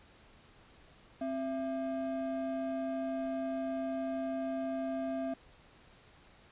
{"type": "ring-modulated tone", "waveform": "triangle", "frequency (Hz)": 466.2, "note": "A#4", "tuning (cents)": 0, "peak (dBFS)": -28, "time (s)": [1.21, 5.34], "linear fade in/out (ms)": 5, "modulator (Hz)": 202, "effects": ["pink hiss -60 dBFS RMS until 6.51 s", "resampled to 8000 Hz"]}